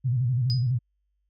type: tone with vibrato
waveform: sine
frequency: 124.2 Hz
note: B2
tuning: 10 cents sharp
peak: -21 dBFS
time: 0.04-0.79 s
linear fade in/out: 20 ms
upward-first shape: square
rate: 12 Hz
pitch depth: 97 cents each way
type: tone with exponential decay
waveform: sine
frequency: 4978 Hz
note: D#8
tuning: in tune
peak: -26 dBFS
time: 0.5-0.71 s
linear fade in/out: 0 ms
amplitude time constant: 44 ms
effects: added 50 Hz sine -70 dBFS peak until 1.29 s